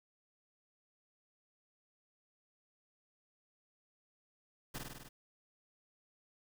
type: noise with echo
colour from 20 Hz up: pink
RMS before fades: -42 dBFS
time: 4.74-4.79 s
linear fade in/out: 10 ms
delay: 50 ms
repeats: 6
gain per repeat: -2 dB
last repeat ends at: 5.09 s
effects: none